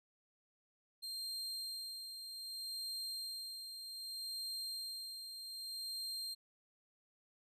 40% pulse tone with tremolo, 4186 Hz, C8, in tune, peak -39 dBFS, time 1.02-6.35 s, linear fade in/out 20 ms, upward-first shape sine, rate 0.64 Hz, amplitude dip 50%, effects resampled to 32000 Hz

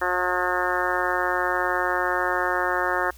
harmonic tone, 180.3 Hz, F#3, 45 cents flat, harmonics 2 / 3 / 4 / 5 / 6 / 7 / 8 / 9 / 10, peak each -30 / -30 / -30 / -30 / -30 / -30 / -30 / -30 / -30 dBFS, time 0.01-3.11 s, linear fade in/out 10 ms, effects added 61 Hz sine -45 dBFS peak until 3.17 s + white hiss -52 dBFS RMS until 3.17 s

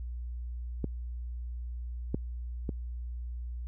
clicks, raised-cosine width 3 ms, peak -18 / -16 / -20 dBFS, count 3, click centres 0.843 / 2.145 / 2.692 s, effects added 60 Hz sine -35 dBFS peak until 3.67 s

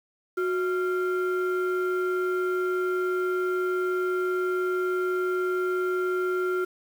sine tone pair together, 366.3 / 1383 Hz, F#4 / F6, -17 / -17 cents, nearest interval octave + major seventh, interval 2300 cents, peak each -23 / -28 dBFS, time 0.37-6.65 s, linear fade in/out 10 ms, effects tanh soft clip ceiling -20 dBFS + 8-bit

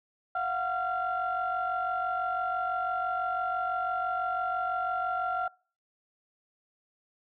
sine tone cluster, 687 / 733 / 1376 Hz, F5 / F#5 / F6, -29 / -16 / -26 cents, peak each -36 / -30 / -30 dBFS, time 0.35-5.48 s, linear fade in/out 5 ms, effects noise-tail reverb RT60 0.4 s tail -25 dB re dry + tanh soft clip ceiling -21 dBFS

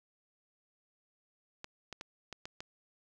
clicks, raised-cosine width 0.2 ms, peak -25 dBFS, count 6, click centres 1.644 / 1.927 / 2.011 / 2.327 / 2.455 / 2.605 s, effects none

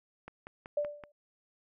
click train, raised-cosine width 0.5 ms, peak -29 dBFS, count 5, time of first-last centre 0.28-1.038 s, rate 5.28 Hz
sine tone with exponential decay, 587.3 Hz, D5, in tune, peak -25 dBFS, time 0.77-1.12 s, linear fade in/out 5 ms, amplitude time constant 75 ms
effects none

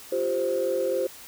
sine chord, F suspended second, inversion none, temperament just, 349.2 / 392.9 / 523.8 Hz, F4 / G4 / C5, 0 / +4 / +2 cents, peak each -30 / -28 / -24 dBFS, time 0.12-1.07 s, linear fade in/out 5 ms, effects tanh soft clip ceiling -16 dBFS + white hiss -45 dBFS RMS until 1.27 s

